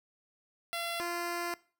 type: tone pair in turn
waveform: 10% pulse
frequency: 682 / 345.9 Hz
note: F5 / F4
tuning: -41 / -17 cents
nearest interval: octave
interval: 1176 cents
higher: first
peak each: -25 dBFS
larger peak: neither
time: 0.73-1 / 1-1.54 s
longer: second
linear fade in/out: 0 ms
effects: noise-tail reverb RT60 0.4 s tail -21 dB re dry